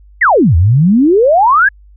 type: exponential two-way sweep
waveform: sine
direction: down then up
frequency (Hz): 2149 to 77.78 to 1718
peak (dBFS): -5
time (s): 0.21-1.69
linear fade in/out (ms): 10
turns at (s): 0.56
effects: added 50 Hz sine -38 dBFS peak until 1.96 s